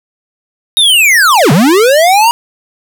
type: linear two-way sweep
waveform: square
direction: down then up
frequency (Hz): 3772 to 130.81 to 962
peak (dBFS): -5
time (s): 0.77-2.31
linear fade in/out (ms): 0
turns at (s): 1.52
effects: none